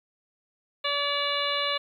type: harmonic tone with a mistuned harmonic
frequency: 573 Hz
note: D5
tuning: 43 cents flat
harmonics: 1 / 2 / 3 / 4 / 5 / 6 / 7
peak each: -32 / -31 / -36 / -34 / -32 / -32 / -33 dBFS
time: 0.84-1.78 s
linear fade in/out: 10 ms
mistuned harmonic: 6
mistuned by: +43 cents
effects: 10-bit